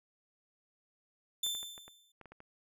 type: tone with exponential decay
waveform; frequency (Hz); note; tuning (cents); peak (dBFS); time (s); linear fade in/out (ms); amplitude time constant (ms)
sawtooth; 3546; A7; +13; -27; 1.43-2.12; 5; 150
type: clicks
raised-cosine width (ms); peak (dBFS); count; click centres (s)
0.5; -37; 9; 1.465 / 1.55 / 1.63 / 1.779 / 1.88 / 2.213 / 2.257 / 2.32 / 2.404
effects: none